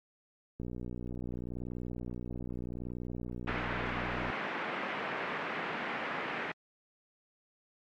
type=click train; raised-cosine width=3 ms; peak=-28 dBFS; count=226; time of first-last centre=0.6-4.301 s; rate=60.8 Hz
type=band-pass noise; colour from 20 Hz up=white; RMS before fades=-37 dBFS; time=3.47-6.52 s; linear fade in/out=5 ms; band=160 to 2200 Hz; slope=24 dB/octave
effects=AAC 64 kbps